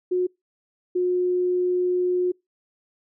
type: tone pair in turn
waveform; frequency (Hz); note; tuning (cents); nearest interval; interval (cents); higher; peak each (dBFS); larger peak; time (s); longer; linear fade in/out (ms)
sine; 363 / 360.7; F#4 / F#4; -33 / -44; unison; 11; first; -19; neither; 0.11-0.27 / 0.95-2.32; second; 10
effects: noise-tail reverb RT60 0.2 s tail -26 dB re dry

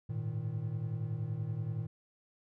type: chord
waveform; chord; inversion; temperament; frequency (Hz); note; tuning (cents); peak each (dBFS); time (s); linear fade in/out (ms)
triangle; Ab suspended second; none; equal with one note detuned; 103.83 / 114.41 / 155.56; Ab2 / Bb2 / Eb3; 0 / -32 / 0; -39 / -34 / -37; 0.09-1.87; 10
effects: none

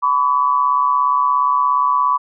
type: tone pair together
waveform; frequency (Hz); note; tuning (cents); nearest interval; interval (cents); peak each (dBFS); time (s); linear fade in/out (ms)
sine; 1000 / 1137.1; B5 / C#6; +21 / +44; major second; 223; -16 / -15; 0.02-2.18; 20
effects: none

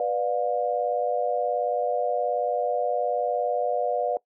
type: chord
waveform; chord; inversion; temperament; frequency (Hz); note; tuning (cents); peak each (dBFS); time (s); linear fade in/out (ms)
sine; B diminished; none; just; 493.9 / 592.7 / 711.2; B4 / D5 / F5; 0 / +16 / +31; -27; 0-4.17; 2
effects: noise-tail reverb RT60 0.1 s tail -21 dB re dry

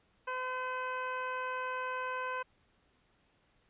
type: harmonic tone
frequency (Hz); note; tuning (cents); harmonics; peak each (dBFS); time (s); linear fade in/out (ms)
510; C5; -44; 1 / 2 / 3 / 4 / 5 / 6; -41 / -37 / -40 / -51 / -46 / -56; 0.27-2.43; 10
effects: pink hiss -71 dBFS RMS until 3.69 s + resampled to 8000 Hz

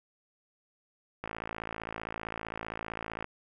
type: click train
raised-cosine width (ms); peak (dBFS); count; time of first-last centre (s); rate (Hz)
0.5; -21; 112; 1.24-3.244; 55.4
effects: none

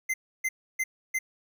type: tone bursts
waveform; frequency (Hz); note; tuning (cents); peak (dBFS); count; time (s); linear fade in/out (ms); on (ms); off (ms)
square; 2071; C7; -18; -26; 4; 0.09-1.19; 10; 50; 300
effects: none

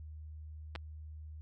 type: clicks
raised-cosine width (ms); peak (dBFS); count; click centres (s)
0.3; -25; 2; 0.753 / 0.759
effects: added 77 Hz sine -44 dBFS peak until 1.41 s + MP3 64 kbps

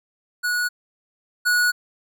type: tone pair in turn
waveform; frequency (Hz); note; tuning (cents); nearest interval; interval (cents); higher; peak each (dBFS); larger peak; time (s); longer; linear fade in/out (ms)
square; 1462 / 1462; F#6 / F#6; -21 / -21; unison; 0; neither; -21 / -17; second; 0.43-0.69 / 1.45-1.72; second; 20
effects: none

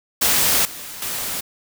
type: noise with level steps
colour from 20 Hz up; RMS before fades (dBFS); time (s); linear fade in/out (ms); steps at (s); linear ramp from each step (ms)
white; -17 / -34 / -26; 0.21-1.41; 10; 0.65 / 1.02; 2
effects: none

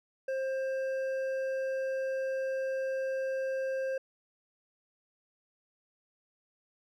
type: tone with hard clipping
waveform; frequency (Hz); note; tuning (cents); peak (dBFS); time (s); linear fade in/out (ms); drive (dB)
sine; 530; C5; +22; -32; 0.28-3.98; 5; 7
effects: none

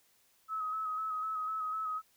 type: tone with vibrato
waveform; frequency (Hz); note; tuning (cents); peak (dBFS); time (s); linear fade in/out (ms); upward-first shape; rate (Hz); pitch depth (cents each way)
sine; 1280; D#6; +49; -33; 0.48-2.02; 50; square; 4; 25
effects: white hiss -69 dBFS RMS until 2.16 s

